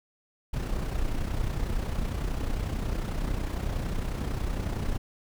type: noise with amplitude modulation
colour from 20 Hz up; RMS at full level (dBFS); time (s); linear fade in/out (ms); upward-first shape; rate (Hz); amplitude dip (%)
brown; -27; 0.53-4.98; 10; sine; 31; 55
effects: none